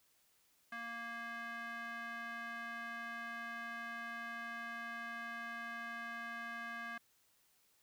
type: tone with band-pass filter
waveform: square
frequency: 233.1 Hz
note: A#3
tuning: in tune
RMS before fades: -45 dBFS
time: 0.72-6.98 s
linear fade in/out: 5 ms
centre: 1600 Hz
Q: 2.8
effects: white hiss -73 dBFS RMS until 7.82 s